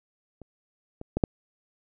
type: clicks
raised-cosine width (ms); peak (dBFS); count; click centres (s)
2; -30 / -24 / -12 / -7; 4; 0.417 / 1.014 / 1.17 / 1.238
effects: none